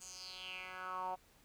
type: tone with band-pass filter sweep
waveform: 10% pulse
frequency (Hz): 184.9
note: F#3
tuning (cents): -1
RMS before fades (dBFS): -45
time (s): 0-1.16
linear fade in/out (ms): 20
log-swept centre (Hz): 7600 to 770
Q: 4.8
effects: pink hiss -67 dBFS RMS until 1.44 s